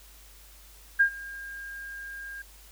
sine tone with ADSR envelope, 1612 Hz, G6, 48 cents sharp, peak -15 dBFS, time 0.99-2.42 s, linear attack 16 ms, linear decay 88 ms, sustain -22 dB, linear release 4 ms, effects added 50 Hz sine -52 dBFS peak until 2.71 s + white hiss -54 dBFS RMS until 2.71 s

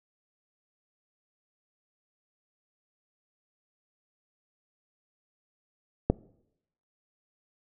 click, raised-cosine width 2 ms, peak -7 dBFS, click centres 6.1 s, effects noise-tail reverb RT60 0.8 s tail -23 dB re dry

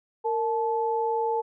sine tone pair together, 460 / 868.4 Hz, A#4 / A5, -23 / -23 cents, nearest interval major seventh, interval 1100 cents, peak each -26 dBFS, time 0.24-1.42 s, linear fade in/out 20 ms, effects none

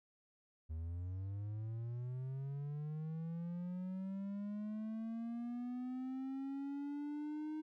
triangle linear sweep, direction up, 77.9 to 311.1 Hz, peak -38 dBFS, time 0.69-7.62 s, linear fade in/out 20 ms, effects none

